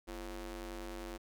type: ring-modulated tone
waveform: sawtooth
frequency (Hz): 192.1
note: G3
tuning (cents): -35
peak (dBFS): -35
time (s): 0.07-1.18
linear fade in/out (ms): 20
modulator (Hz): 147
effects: none